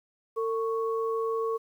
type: tone pair together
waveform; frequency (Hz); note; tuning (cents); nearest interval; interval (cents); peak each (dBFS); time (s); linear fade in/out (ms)
sine; 451.8 / 1108.7; A4 / C#6; +46 / 0; octave + major third; 1554; -27 / -33; 0.36-1.58; 20
effects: 10-bit